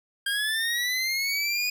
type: linear sweep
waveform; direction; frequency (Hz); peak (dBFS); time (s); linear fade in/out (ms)
25% pulse; up; 1600 to 2476; -21; 0.26-1.7; 5
effects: none